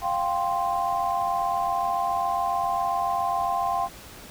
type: chord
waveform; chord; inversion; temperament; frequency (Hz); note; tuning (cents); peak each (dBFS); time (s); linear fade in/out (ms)
sine; F suspended second; none; just; 698.5 / 785.8 / 1047.7; F5 / G5 / C6; 0 / +4 / +2; -27; 0.01-3.89; 50
effects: pink hiss -44 dBFS RMS until 4.3 s